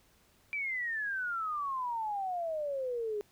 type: exponential sweep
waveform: sine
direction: down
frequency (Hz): 2349 to 406.5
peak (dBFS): -32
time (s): 0.53-3.21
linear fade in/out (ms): 0
effects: pink hiss -66 dBFS RMS until 3.31 s